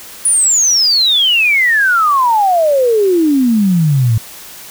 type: exponential sweep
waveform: sine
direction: down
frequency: 9956 to 107.1 Hz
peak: -8 dBFS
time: 0.25-4.18 s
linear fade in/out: 5 ms
effects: white hiss -33 dBFS RMS until 4.7 s